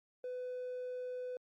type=tone; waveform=triangle; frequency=501 Hz; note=B4; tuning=25 cents sharp; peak=-36 dBFS; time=0.24-1.37 s; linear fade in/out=2 ms; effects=tanh soft clip ceiling -34 dBFS + Opus 48 kbps